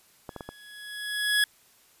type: tone with exponential growth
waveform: 25% pulse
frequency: 1679 Hz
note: G#6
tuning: 18 cents sharp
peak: -15 dBFS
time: 0.29-1.44 s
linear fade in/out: 2 ms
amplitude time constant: 250 ms
type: clicks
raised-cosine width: 1 ms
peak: -22 dBFS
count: 4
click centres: 0.292 / 0.363 / 0.408 / 0.49 s
effects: white hiss -60 dBFS RMS until 2 s + resampled to 32000 Hz